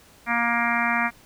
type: harmonic tone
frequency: 235.4 Hz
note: A#3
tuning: 17 cents sharp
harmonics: 1 / 3 / 4 / 5 / 6 / 7 / 8 / 9 / 10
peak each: -29 / -29 / -29 / -29 / -29 / -29 / -29 / -29 / -29 dBFS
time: 0.26-1.11 s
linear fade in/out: 50 ms
effects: pink hiss -53 dBFS RMS until 1.25 s